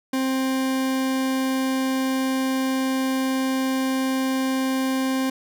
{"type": "tone", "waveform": "40% pulse", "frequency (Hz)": 263.4, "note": "C4", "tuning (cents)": 12, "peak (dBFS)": -20, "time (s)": [0.13, 5.3], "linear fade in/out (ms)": 5, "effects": []}